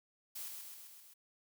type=noise with echo; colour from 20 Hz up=blue; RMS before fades=-44 dBFS; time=0.35-0.49 s; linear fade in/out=10 ms; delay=130 ms; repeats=5; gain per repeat=-3 dB; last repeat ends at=1.14 s; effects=none